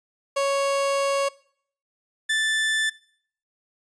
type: tone pair in turn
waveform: 30% pulse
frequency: 554.4 / 1760.1 Hz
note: C#5 / A6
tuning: 0 / 0 cents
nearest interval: octave + minor sixth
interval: 2000 cents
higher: second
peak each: -18 dBFS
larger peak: neither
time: 0.36-1.29 / 2.29-2.9 s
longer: first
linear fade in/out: 10 ms
effects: noise-tail reverb RT60 0.6 s tail -22 dB re dry + resampled to 22050 Hz